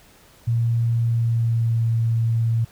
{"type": "tone with pitch glide", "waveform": "sine", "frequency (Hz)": [116.54, 114.6], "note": ["A#2", "A#2"], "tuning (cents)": [0, -29], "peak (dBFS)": -17, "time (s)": [0.47, 2.65], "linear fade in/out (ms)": 10, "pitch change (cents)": -29, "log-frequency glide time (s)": [1.02, 1.87], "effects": ["pink hiss -52 dBFS RMS until 2.71 s"]}